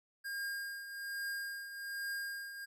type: tone with tremolo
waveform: square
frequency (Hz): 1614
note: G#6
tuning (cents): -50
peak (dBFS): -37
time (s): 0.24-2.66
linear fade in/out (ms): 20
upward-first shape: triangle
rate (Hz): 1.2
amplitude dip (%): 65
effects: none